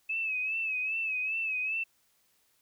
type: tone with vibrato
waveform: sine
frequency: 2586 Hz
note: E7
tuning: 34 cents flat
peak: -29 dBFS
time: 0.09-1.84 s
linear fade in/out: 10 ms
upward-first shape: sine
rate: 2.5 Hz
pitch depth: 63 cents each way
effects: white hiss -70 dBFS RMS until 2.61 s